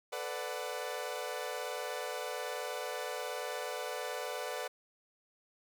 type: chord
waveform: sawtooth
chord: B minor seventh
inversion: third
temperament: equal with one note detuned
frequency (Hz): 440 / 498.8 / 587.3 / 740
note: A4 / B4 / D5 / F#5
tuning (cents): 0 / +17 / 0 / 0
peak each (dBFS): -40 / -37 / -38 / -40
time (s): 0.12-4.68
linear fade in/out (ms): 10
effects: none